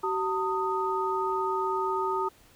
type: tone cluster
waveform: sine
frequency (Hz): 380.7 / 904 / 1246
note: F#4 / A5 / D#6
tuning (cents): +49 / +47 / +2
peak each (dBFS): -30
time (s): 0.03-2.29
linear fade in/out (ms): 10
effects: pink hiss -58 dBFS RMS until 2.55 s